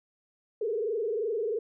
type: tone with frequency modulation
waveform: sine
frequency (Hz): 440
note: A4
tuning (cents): 0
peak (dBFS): -27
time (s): 0.61-1.59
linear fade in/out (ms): 5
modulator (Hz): 22.9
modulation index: 1.6
effects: none